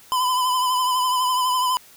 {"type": "tone with vibrato", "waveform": "square", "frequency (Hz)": 1010, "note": "B5", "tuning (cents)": 39, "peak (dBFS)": -19, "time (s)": [0.12, 1.77], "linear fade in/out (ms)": 0, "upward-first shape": "triangle", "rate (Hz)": 12, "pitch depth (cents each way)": 46, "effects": ["white hiss -49 dBFS RMS until 1.96 s"]}